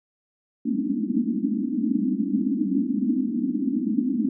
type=band-pass noise; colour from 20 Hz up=pink; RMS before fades=-24 dBFS; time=0.65-4.29 s; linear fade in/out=5 ms; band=200 to 310 Hz; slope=96 dB/octave; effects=none

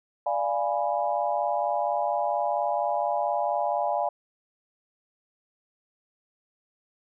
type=chord; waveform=sine; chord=D diminished seventh; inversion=none; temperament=equal with one note detuned; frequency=587.3 / 691.6 / 830.6 / 987.8 Hz; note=D5 / F5 / Ab5 / Cb6; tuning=0 / -17 / 0 / 0 cents; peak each=-29 / -28 / -28 / -33 dBFS; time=0.26-4.09 s; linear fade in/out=5 ms; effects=none

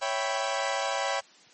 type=chord; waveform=sawtooth; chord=C# half-diminished seventh; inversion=none; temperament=equal; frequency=554.4 / 659.3 / 784 / 987.8 Hz; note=C#5 / E5 / G5 / B5; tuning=0 / 0 / 0 / 0 cents; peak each=-28 / -30 / -28 / -30 dBFS; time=0.01-1.21 s; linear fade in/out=20 ms; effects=white hiss -56 dBFS RMS until 1.53 s + MP3 32 kbps

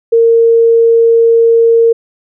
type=tone; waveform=sine; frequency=460 Hz; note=A#4; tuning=23 cents flat; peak=-4 dBFS; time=0.12-1.93 s; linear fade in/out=10 ms; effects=none

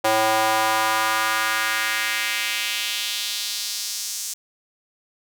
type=tone with high-pass filter sweep; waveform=square; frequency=110 Hz; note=A2; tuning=in tune; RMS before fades=-23 dBFS; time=0.04-4.34 s; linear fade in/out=10 ms; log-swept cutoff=620 to 6600 Hz; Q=1.8; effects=none

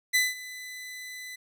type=tone with ADSR envelope; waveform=sawtooth; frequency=2004 Hz; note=B6; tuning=25 cents sharp; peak=-16 dBFS; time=0.13-1.36 s; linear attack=22 ms; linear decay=190 ms; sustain=-19 dB; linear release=10 ms; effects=none

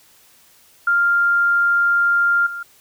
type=tone with level steps; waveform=sine; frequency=1396.9 Hz; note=F6; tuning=in tune; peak=-13 / -26 dBFS; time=0.87-2.63 s; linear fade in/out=5 ms; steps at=2.46 s; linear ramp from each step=10 ms; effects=white hiss -52 dBFS RMS until 2.8 s

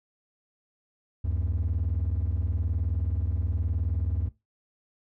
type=beating tone pair; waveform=triangle; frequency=73.42 / 92.42 Hz; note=D2 / F#2; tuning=0 / -1 cents; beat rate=19 Hz; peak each=-25 dBFS; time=1.24-4.29 s; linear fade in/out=10 ms; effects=noise-tail reverb RT60 0.2 s tail -17 dB re dry + tanh soft clip ceiling -19 dBFS

